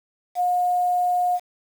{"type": "tone with quantisation", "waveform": "sine", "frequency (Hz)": 717, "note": "F5", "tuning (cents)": 45, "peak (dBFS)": -18, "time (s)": [0.35, 1.4], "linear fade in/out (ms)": 50, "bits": 7, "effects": []}